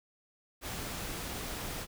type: noise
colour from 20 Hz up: pink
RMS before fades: -39 dBFS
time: 0.61-1.87 s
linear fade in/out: 50 ms
effects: none